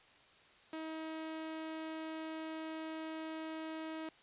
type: tone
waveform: sawtooth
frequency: 318 Hz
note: D#4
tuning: 38 cents sharp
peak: -37 dBFS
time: 0.73-4.09 s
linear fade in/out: 2 ms
effects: white hiss -63 dBFS RMS until 4.22 s + resampled to 8000 Hz